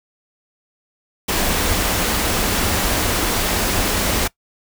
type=band-stop noise; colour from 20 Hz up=pink; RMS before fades=-19 dBFS; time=1.28-4.28 s; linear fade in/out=10 ms; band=110 to 160 Hz; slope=96 dB/octave; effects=noise-tail reverb RT60 0.1 s tail -21 dB re dry